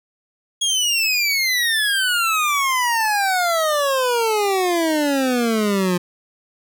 25% pulse exponential sweep, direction down, 3324 to 174.9 Hz, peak -13 dBFS, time 0.61-5.98 s, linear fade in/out 10 ms, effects none

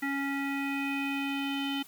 square tone with low-pass filter sweep, 277.5 Hz, C#4, 2 cents sharp, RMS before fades -32 dBFS, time 0.02-1.83 s, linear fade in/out 10 ms, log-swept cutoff 2000 to 3100 Hz, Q 6, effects white hiss -54 dBFS RMS until 1.87 s

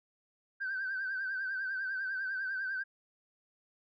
sine tone with vibrato, 1553 Hz, G6, 17 cents flat, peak -32 dBFS, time 0.6-2.84 s, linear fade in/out 20 ms, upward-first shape triangle, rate 10 Hz, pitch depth 73 cents each way, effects tanh soft clip ceiling -29 dBFS

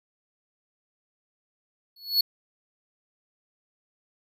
square tone with exponential growth, 4390 Hz, C#8, 18 cents flat, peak -16 dBFS, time 1.96-2.21 s, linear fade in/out 5 ms, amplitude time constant 54 ms, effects none

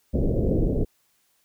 pink low-pass noise, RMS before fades -22 dBFS, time 0.13-0.85 s, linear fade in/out 20 ms, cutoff 560 Hz, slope 48 dB/octave, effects white hiss -67 dBFS RMS until 1.44 s

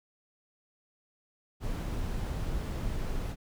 brown noise, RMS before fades -33 dBFS, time 1.6-3.36 s, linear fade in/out 50 ms, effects none

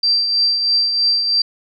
sine tone with tremolo, 4699 Hz, D8, in tune, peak -11 dBFS, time 0.03-1.42 s, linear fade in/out 5 ms, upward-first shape triangle, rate 3.1 Hz, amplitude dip 50%, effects none

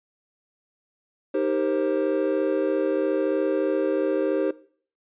triangle chord, C minor seventh, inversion first, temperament equal with one note detuned, 311.1 / 392 / 466.2 / 529.3 Hz, Eb4 / G4 / Bb4 / C5, 0 / 0 / 0 / +20 cents, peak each -25 / -24 / -28 / -24 dBFS, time 1.34-4.51 s, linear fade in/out 5 ms, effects noise-tail reverb RT60 0.5 s tail -19 dB re dry + resampled to 8000 Hz

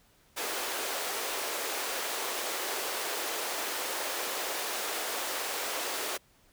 pink high-pass noise, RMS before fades -34 dBFS, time 0.36-6.18 s, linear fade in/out 20 ms, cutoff 390 Hz, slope 24 dB/octave, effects pink hiss -64 dBFS RMS until 6.52 s

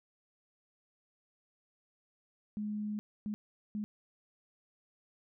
sine tone bursts at uneven times, 210.1 Hz, G#3, 20 cents sharp, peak -34 dBFS, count 3, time 2.57-2.99 / 3.26-3.34 / 3.75-3.84 s, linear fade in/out 0 ms, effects none

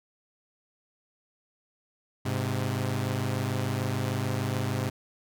sawtooth tone pair together, 102.94 / 129.7 Hz, G#2 / C3, -15 / -15 cents, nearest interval major third, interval 400 cents, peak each -26 dBFS, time 2.25-4.9 s, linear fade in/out 10 ms, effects none

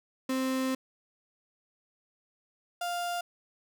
35% pulse tone pair in turn, 261.6 / 699.7 Hz, C4 / F5, 0 / +3 cents, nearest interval octave + perfect fourth, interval 1703 cents, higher second, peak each -26 / -29 dBFS, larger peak first, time 0.29-0.75 / 2.81-3.21 s, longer first, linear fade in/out 5 ms, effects none

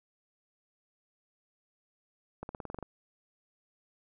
accelerating click train, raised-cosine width 1 ms, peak -25 dBFS, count 9, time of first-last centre 2.43-2.827 s, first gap 61 ms, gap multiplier 0.94, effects none

